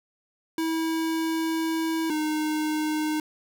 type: tone pair in turn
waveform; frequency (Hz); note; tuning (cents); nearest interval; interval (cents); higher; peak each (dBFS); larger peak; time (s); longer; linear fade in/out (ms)
square; 324 / 307.3; E4 / D#4; -30 / -21; minor second; 91; first; -25; neither; 0.58-2.1 / 2.1-3.2; first; 2
effects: none